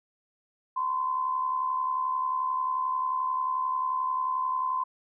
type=tone with amplitude modulation; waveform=sine; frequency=1028 Hz; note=C6; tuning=31 cents flat; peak=-23 dBFS; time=0.76-4.84 s; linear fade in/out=10 ms; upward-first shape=sine; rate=71.3 Hz; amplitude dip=55%; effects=none